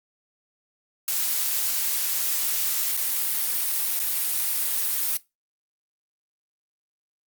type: noise with dropouts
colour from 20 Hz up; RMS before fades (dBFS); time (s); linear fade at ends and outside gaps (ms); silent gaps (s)
blue; -25; 1.08-5.17; 2; 2.968-2.973 / 3.993-3.998
effects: noise-tail reverb RT60 0.2 s tail -18 dB re dry + Opus 48 kbps